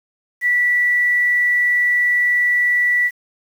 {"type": "tone with quantisation", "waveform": "sine", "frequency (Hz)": 1957, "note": "B6", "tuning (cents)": -16, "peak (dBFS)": -13, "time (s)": [0.41, 3.11], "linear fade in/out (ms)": 50, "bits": 7, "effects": []}